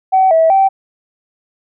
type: tone with pitch steps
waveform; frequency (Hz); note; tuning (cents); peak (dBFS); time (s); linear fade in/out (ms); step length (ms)
sine; 759 / 649 / 775; F#5 / E5 / G5; +44 / -27 / -20; -6; 0.12-0.69; 20; 190
effects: tanh soft clip ceiling -2 dBFS